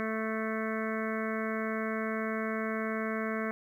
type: harmonic tone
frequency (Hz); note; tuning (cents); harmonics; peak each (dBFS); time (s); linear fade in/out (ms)
220.2; A3; +2; 1 / 2 / 3 / 5 / 6 / 7 / 8 / 9 / 10; -34 / -37 / -39 / -41 / -42 / -42 / -43 / -44 / -44; 0-3.51; 0
effects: 11-bit